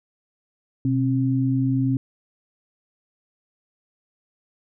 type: tone pair together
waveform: sine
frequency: 126.32 / 267.4 Hz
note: B2 / C4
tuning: +39 / +38 cents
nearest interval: octave + minor second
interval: 1299 cents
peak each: -21 dBFS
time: 0.85-1.97 s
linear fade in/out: 2 ms
effects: none